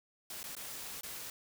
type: noise with dropouts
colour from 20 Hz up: white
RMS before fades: -44 dBFS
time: 0.3-1.3 s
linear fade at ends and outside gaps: 2 ms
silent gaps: 0.431-0.439 / 0.552-0.566 / 1.01-1.033 s
effects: none

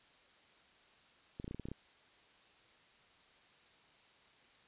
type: clicks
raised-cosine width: 3 ms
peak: -30 dBFS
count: 9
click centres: 1.399 / 1.444 / 1.479 / 1.511 / 1.546 / 1.597 / 1.655 / 1.686 / 1.716 s
effects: white hiss -65 dBFS RMS until 4.67 s + resampled to 8000 Hz

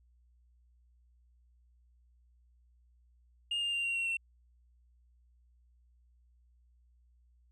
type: tone with pitch steps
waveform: sine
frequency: 2830 / 2806 / 2781 / 2757 / 2734 / 2710 Hz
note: F7 / F7 / F7 / F7 / F7 / E7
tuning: +22 / +8 / -8 / -23 / -37 / +47 cents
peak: -28 dBFS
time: 3.51-4.17 s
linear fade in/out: 5 ms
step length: 110 ms
effects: tanh soft clip ceiling -30 dBFS + added 60 Hz sine -63 dBFS peak until 7.51 s

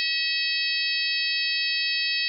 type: harmonic tone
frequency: 644 Hz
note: E5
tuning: 41 cents flat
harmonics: 3 / 4 / 5 / 6 / 7 / 8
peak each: -31 / -28 / -33 / -31 / -28 / -33 dBFS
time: 0-2.28 s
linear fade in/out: 0 ms
effects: none

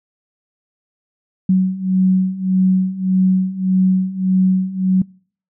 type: beating tone pair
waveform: sine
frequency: 185.9 / 187.6 Hz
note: F#3 / F#3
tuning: +8 / +24 cents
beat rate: 1.7 Hz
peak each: -17 / -14 dBFS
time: 1.49-5.02 s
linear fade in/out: 5 ms
effects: noise-tail reverb RT60 0.5 s tail -26 dB re dry

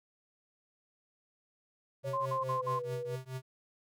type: tone with tremolo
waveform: square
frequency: 130 Hz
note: C3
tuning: 11 cents flat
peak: -36 dBFS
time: 2.03-3.42 s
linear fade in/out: 50 ms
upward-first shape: triangle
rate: 4.7 Hz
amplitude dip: 100%
type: tone with pitch glide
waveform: sine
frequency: 550 to 484.4 Hz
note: C#5 to B4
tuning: -14 to -34 cents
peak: -36 dBFS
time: 2.04-3.16 s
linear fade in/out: 10 ms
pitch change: -220 cents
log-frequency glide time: 2.2-2.86 s
type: tone bursts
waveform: sine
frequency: 1046.5 Hz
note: C6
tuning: in tune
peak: -31 dBFS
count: 4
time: 2.13-2.794 s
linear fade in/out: 10 ms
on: 130 ms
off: 48 ms
effects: none

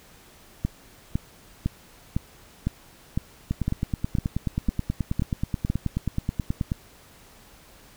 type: two click trains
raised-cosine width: 5 ms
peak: -11 / -12 dBFS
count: 11 / 31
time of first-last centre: 0.65-5.701 / 3.51-6.719 s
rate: 1.98 / 9.35 Hz
effects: pink hiss -52 dBFS RMS until 7.96 s

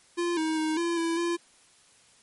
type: tone with pitch steps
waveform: square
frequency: 346 / 316.5 / 313 / 340.4 / 332.2 / 342.7 Hz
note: F4 / D#4 / D#4 / F4 / E4 / F4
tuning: -16 / +30 / +10 / -44 / +13 / -33 cents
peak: -26 dBFS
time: 0.17-1.37 s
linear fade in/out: 20 ms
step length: 200 ms
effects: white hiss -59 dBFS RMS until 2.22 s + MP3 48 kbps

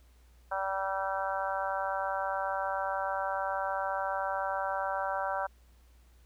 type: harmonic tone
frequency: 193.2 Hz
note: G3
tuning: 25 cents flat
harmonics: 3 / 4 / 5 / 6 / 7 / 8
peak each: -36 / -35 / -36 / -42 / -38 / -39 dBFS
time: 0.51-5.47 s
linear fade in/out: 10 ms
effects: added 60 Hz sine -57 dBFS peak until 6.25 s + pink hiss -68 dBFS RMS until 6.25 s

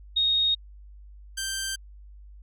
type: tone pair in turn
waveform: sine / 10% pulse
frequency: 3729 / 1567.9 Hz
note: A#7 / G6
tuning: 0 / 0 cents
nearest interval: octave + minor third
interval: 1500 cents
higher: first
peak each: -20 dBFS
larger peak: neither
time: 0.16-0.55 / 1.37-1.76 s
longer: neither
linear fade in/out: 10 ms
effects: added 50 Hz sine -44 dBFS peak until 2.42 s

